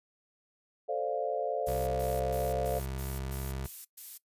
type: chord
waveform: sine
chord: D minor seventh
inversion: second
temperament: equal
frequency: 440 / 523.3 / 587.3 / 698.5 Hz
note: A4 / C5 / D5 / F5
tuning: 0 / 0 / 0 / 0 cents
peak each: -35 dBFS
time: 0.88-2.8 s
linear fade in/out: 20 ms
type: noise bursts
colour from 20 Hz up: violet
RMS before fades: -42 dBFS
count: 8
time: 1.66-4.18 s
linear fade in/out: 10 ms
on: 210 ms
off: 120 ms
type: tone with pitch glide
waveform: 25% pulse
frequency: 65.41 to 66.59 Hz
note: C2 to C2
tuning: 0 to +31 cents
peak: -31 dBFS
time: 1.67-3.67 s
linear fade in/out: 10 ms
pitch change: +31 cents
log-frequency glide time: 1.94-3.42 s
effects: noise-tail reverb RT60 0.1 s tail -19 dB re dry + resampled to 32000 Hz